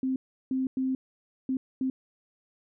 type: tone bursts at uneven times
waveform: sine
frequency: 261.6 Hz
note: C4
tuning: in tune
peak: -25 dBFS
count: 5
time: 0.03-0.16 / 0.51-0.67 / 0.77-0.95 / 1.49-1.57 / 1.81-1.9 s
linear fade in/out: 2 ms
effects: none